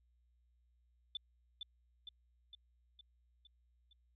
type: tone with echo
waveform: sine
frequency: 3520 Hz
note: A7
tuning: in tune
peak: -38 dBFS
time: 1.15-1.17 s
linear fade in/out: 2 ms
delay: 460 ms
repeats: 6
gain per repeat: -4 dB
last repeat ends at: 3.93 s
effects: added 60 Hz sine -70 dBFS peak until 4.15 s